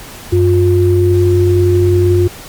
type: tone pair together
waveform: sine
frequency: 94.74 / 354.8 Hz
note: F#2 / F4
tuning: +41 / +27 cents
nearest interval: octave + major seventh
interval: 2286 cents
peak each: -10 dBFS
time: 0.32-2.28 s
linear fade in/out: 10 ms
effects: pink hiss -32 dBFS RMS until 2.48 s + Opus 48 kbps